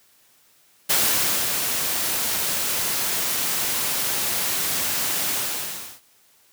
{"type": "noise with ADSR envelope", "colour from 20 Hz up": "white", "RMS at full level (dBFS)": -19, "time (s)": [0.89, 6.01], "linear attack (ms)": 13, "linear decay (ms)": 600, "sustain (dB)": -5, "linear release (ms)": 680, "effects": ["white hiss -58 dBFS RMS until 6.52 s", "high-pass 80 Hz 12 dB/octave"]}